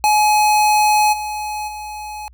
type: tone with level steps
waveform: square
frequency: 845 Hz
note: G#5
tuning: 30 cents sharp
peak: -12 / -23 / -28 dBFS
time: 0.04-2.28 s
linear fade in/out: 0 ms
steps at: 1.12 / 1.67 s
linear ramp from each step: 20 ms
effects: added 60 Hz sine -43 dBFS peak until 2.33 s